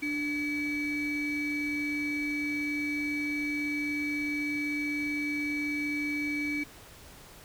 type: ring-modulated tone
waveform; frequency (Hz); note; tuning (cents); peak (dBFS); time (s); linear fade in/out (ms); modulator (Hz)
triangle; 996; B5; +14; -24; 0.02-6.64; 10; 1290
effects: pink hiss -51 dBFS RMS until 7.44 s